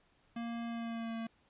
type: tone with pitch glide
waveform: square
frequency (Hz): 233.1 to 227.3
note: A#3 to A#3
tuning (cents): 0 to -43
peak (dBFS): -38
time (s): 0.36-1.27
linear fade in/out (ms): 5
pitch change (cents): -43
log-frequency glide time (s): 0.67-1.15
effects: pink hiss -70 dBFS RMS until 1.49 s + resampled to 8000 Hz